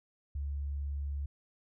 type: tone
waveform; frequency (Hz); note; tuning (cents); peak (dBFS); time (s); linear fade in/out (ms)
sine; 70.9; C#2; +40; -33; 0.35-1.26; 5
effects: none